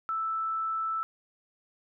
sine tone, 1319 Hz, E6, 1 cent sharp, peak -28 dBFS, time 0.09-1.03 s, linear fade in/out 0 ms, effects none

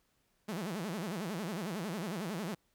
sawtooth tone with vibrato, 188.5 Hz, F#3, 32 cents sharp, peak -32 dBFS, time 0.48-2.55 s, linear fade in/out 10 ms, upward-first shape sine, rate 11 Hz, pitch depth 280 cents each way, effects pink hiss -75 dBFS RMS until 2.74 s

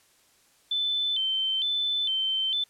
sine tone with vibrato, 3300 Hz, G#7, 12 cents flat, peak -24 dBFS, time 0.71-2.64 s, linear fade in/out 5 ms, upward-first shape square, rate 1.1 Hz, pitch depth 110 cents each way, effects white hiss -62 dBFS RMS until 2.69 s + low-pass 11000 Hz 12 dB/octave

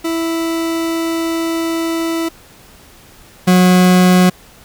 40% pulse tone pair in turn, 329.6 / 182.12 Hz, E4 / F#3, 0 / -27 cents, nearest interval minor seventh, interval 1027 cents, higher first, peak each -15 / -6 dBFS, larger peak second, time 0.04-2.29 / 3.47-4.3 s, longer first, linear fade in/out 10 ms, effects pink hiss -43 dBFS RMS until 4.64 s

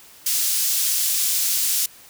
pink high-pass noise, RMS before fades -21 dBFS, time 0.26-1.86 s, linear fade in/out 5 ms, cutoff 5800 Hz, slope 12 dB/octave, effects white hiss -47 dBFS RMS until 2.09 s

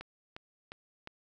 click train, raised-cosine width 0.3 ms, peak -27 dBFS, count 4, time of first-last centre 0.01-1.074 s, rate 2.82 Hz, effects none

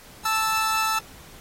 sawtooth tone pair together, 880 / 1317.7 Hz, A5 / E6, 0 / -1 cents, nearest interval perfect fifth, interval 699 cents, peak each -22 / -19 dBFS, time 0.25-0.99 s, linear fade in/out 5 ms, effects pink hiss -47 dBFS RMS until 1.4 s + AAC 48 kbps

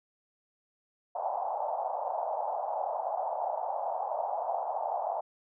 white band-pass noise, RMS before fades -33 dBFS, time 1.15-5.21 s, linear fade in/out 10 ms, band 630 to 850 Hz, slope 48 dB/octave, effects none

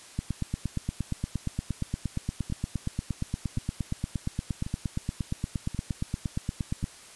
two click trains, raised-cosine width 5 ms, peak -16 / -22 dBFS, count 58 / 5, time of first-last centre 0.19-6.841 / 2.5-6.829 s, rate 8.57 / 0.924 Hz, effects white hiss -49 dBFS RMS until 7.15 s + resampled to 24000 Hz

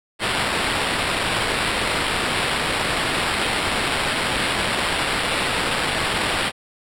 violet noise with sample-and-hold, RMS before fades -22 dBFS, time 0.19-6.52 s, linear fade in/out 50 ms, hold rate 6300 Hz, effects low-pass 10000 Hz 12 dB/octave

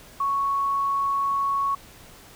sine tone, 1109 Hz, C#6, in tune, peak -21 dBFS, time 0.2-1.75 s, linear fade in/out 5 ms, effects pink hiss -48 dBFS RMS until 2.35 s

